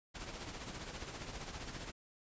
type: noise with tremolo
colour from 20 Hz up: pink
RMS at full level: -43 dBFS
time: 0.14-1.92 s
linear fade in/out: 20 ms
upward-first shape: triangle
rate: 15 Hz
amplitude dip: 60%
effects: resampled to 16000 Hz